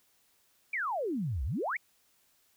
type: exponential two-way sweep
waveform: sine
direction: down then up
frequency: 2415 to 58.6 to 2385 Hz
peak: -30 dBFS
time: 0.73-1.77 s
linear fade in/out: 5 ms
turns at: 1.44 s
effects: white hiss -69 dBFS RMS until 2.56 s

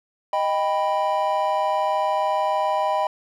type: chord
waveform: triangle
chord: Eb augmented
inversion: none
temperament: equal with one note detuned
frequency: 622.3 / 789 / 987.8 Hz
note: Eb5 / G5 / B5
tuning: 0 / +11 / 0 cents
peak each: -22 dBFS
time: 0.33-3.07 s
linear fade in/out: 2 ms
effects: none

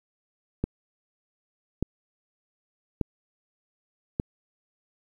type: click train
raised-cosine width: 3 ms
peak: -12 dBFS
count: 4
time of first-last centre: 0.64-4.199 s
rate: 0.843 Hz
effects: 9-bit

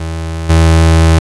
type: tone with level steps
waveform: 35% pulse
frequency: 81.4 Hz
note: E2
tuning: 21 cents flat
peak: -15 / -3 dBFS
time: 0-1.19 s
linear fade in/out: 5 ms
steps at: 0.49 s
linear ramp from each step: 10 ms
effects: resampled to 24000 Hz + 7-bit

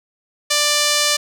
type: tone with band-pass filter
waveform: sawtooth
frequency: 590 Hz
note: D5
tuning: 8 cents sharp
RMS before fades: -17 dBFS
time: 0.5-1.17 s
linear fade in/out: 10 ms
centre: 5500 Hz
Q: 1
effects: none

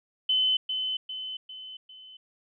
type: tone with echo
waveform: sine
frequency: 3040 Hz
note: F#7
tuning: 46 cents sharp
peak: -21 dBFS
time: 0.29-0.57 s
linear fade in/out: 5 ms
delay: 400 ms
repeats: 4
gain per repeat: -6 dB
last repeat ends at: 2.17 s
effects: none

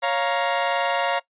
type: chord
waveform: sawtooth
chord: Bb minor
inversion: first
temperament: equal with one note detuned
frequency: 554.4 / 698.5 / 938.3 Hz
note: Db5 / F5 / Bb5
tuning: 0 / 0 / +11 cents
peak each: -21 dBFS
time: 0.02-1.2 s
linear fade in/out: 20 ms
effects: noise-tail reverb RT60 0.1 s tail -20 dB re dry + resampled to 8000 Hz

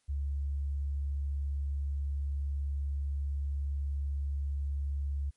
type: tone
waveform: sine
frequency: 70.4 Hz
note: C#2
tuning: 27 cents sharp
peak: -30 dBFS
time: 0.08-5.31 s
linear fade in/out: 20 ms
effects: white hiss -75 dBFS RMS until 5.36 s + MP3 48 kbps

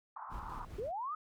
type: band-pass noise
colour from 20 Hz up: white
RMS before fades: -46 dBFS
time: 0.16-0.65 s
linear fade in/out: 5 ms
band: 860 to 1200 Hz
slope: 48 dB/octave
type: noise with tremolo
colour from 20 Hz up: brown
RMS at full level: -45 dBFS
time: 0.29-0.92 s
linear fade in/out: 50 ms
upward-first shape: square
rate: 4.9 Hz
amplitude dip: 40%
type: linear sweep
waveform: sine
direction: up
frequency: 377.5 to 1285 Hz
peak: -36 dBFS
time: 0.78-1.15 s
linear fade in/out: 5 ms
effects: none

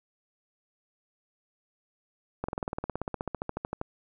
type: slowing click train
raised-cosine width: 1 ms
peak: -17 dBFS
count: 23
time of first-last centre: 2.44-3.814 s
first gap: 45 ms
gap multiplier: 1.03
effects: none

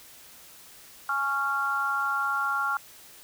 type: harmonic tone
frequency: 277.2 Hz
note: C#4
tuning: in tune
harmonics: 3 / 4 / 5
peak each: -33 / -31 / -26 dBFS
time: 1.09-2.77 s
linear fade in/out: 2 ms
effects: white hiss -50 dBFS RMS until 3.23 s

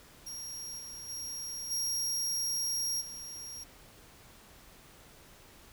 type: tone with level steps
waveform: sawtooth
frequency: 5610 Hz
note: F8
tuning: 7 cents sharp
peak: -37 / -40 / -35 / -28 / -39 dBFS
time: 0.26-3.64 s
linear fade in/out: 10 ms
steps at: 0.78 / 1.08 / 1.7 / 3 s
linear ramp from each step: 20 ms
effects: pink hiss -56 dBFS RMS until 5.72 s

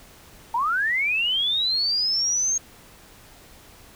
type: linear sweep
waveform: sine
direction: up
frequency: 887 to 6510 Hz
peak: -20 dBFS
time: 0.54-2.58 s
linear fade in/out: 5 ms
effects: pink hiss -49 dBFS RMS until 3.95 s

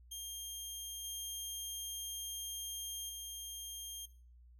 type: tone with level steps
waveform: 15% pulse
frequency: 3200 Hz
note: G7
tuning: 35 cents sharp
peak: -35 / -33 / -36 dBFS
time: 0.11-4.06 s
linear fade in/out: 10 ms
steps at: 1.04 / 3.09 s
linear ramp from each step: 5 ms
effects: noise-tail reverb RT60 0.4 s tail -18 dB re dry + added 60 Hz sine -57 dBFS peak until 4.59 s

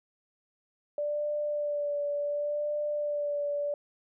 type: tone with vibrato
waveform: sine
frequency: 586 Hz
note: D5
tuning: 4 cents flat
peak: -28 dBFS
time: 0.98-3.74 s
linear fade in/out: 2 ms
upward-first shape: sine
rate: 0.69 Hz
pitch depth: 22 cents each way
effects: none

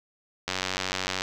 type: click train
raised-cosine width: 0.2 ms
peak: -10 dBFS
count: 70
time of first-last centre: 0.48-1.22 s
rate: 93.3 Hz
effects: none

